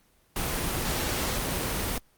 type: noise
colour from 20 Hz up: pink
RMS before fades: -29 dBFS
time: 0.36-1.98 s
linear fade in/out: 2 ms
effects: pink hiss -64 dBFS RMS until 2.17 s + Opus 24 kbps